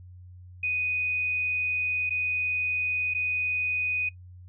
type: tone with dropouts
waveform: sine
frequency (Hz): 2489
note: D#7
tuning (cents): 0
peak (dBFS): -25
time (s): 0.63-4.09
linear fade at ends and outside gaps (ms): 5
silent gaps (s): 2.095-2.105 / 3.138-3.147
effects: noise-tail reverb RT60 0.1 s tail -18 dB re dry + added 90 Hz sine -44 dBFS peak until 4.48 s